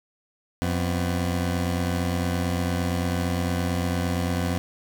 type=tone pair together; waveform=20% pulse; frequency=88.8 / 251.2 Hz; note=F2 / B3; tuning=+29 / +30 cents; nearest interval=octave + tritone; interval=1801 cents; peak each=-19 / -26 dBFS; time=0.62-4.58 s; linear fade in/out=0 ms; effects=none